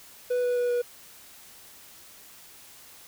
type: tone with pitch steps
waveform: triangle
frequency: 493.9 / 490.8 / 487.7 / 484.6 Hz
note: B4 / B4 / B4 / B4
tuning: 0 / -11 / -22 / -33 cents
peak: -21 dBFS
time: 0.3-0.82 s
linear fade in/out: 10 ms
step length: 130 ms
effects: white hiss -50 dBFS RMS until 3.07 s

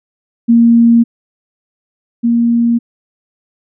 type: tone pair in turn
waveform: sine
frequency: 233.1 / 234.6 Hz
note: A#3 / A#3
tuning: 0 / +11 cents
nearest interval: unison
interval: 11 cents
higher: second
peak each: -4 / -8 dBFS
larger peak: first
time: 0.48-1.04 / 2.23-2.79 s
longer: neither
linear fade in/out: 20 ms
effects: none

